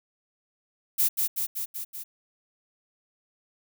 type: noise with echo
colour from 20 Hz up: violet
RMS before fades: -22 dBFS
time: 0.98-1.09 s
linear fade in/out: 20 ms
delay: 190 ms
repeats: 5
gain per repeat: -3 dB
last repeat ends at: 2.04 s
effects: none